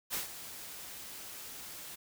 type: noise with ADSR envelope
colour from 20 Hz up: white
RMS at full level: -34 dBFS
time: 0.1-1.96 s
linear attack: 40 ms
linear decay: 130 ms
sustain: -12 dB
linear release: 15 ms
effects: none